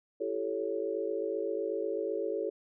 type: chord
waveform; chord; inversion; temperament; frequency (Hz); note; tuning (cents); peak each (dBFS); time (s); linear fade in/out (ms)
sine; A dominant seventh; second; equal with one note detuned; 337.3 / 392 / 440 / 554.4; E4 / G4 / A4 / C#5; +40 / 0 / 0 / 0; -38 / -36 / -34 / -37; 0.2-2.5; 10
effects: none